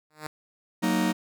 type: tone with exponential growth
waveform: 5% pulse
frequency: 153.3 Hz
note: D#3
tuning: 25 cents flat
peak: -19 dBFS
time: 0.1-0.27 s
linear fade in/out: 2 ms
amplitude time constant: 36 ms
type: chord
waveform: 45% pulse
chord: D# minor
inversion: first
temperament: just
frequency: 186.68 / 233.3 / 311.1 Hz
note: F#3 / A#3 / D#4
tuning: +16 / +2 / 0 cents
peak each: -27 dBFS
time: 0.82-1.13 s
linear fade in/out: 20 ms
effects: none